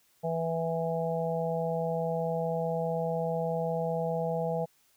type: harmonic tone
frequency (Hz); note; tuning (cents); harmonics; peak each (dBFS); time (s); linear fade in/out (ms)
164.81; E3; 0; 1 / 3 / 4 / 5; -33 / -32 / -33 / -37; 0.23-4.66; 20
effects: white hiss -67 dBFS RMS until 4.96 s